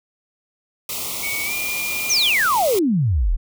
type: band-stop noise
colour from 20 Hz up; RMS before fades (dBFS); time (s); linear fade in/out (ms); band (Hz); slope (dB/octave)
white; -27; 0.89-2.79; 2; 1300 to 2000; 96
type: tone with pitch glide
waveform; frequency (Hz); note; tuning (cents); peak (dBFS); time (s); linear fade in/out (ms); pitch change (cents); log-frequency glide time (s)
sine; 2241 to 2402; C#7 to D7; +18 to +38; -24; 1.22-2.31; 20; +120; 1.44-1.53
type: exponential sweep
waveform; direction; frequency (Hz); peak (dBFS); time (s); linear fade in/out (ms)
sine; down; 6645 to 32.7; -15; 2.09-3.37; 20
effects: none